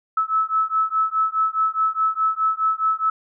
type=beating tone pair; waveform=sine; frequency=1300 / 1304.8 Hz; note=E6 / E6; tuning=-24 / -18 cents; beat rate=4.8 Hz; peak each=-21 dBFS; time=0.17-3.1 s; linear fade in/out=5 ms; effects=none